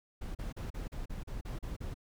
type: noise bursts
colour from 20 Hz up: brown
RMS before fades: -39 dBFS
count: 10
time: 0.21-1.943 s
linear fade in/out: 10 ms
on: 140 ms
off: 37 ms
effects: none